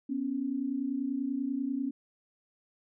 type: tone pair together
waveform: sine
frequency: 247 / 277.2 Hz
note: B3 / C#4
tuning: 0 / 0 cents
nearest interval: major second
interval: 200 cents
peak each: -34 / -31 dBFS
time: 0.09-1.91 s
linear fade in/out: 10 ms
effects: none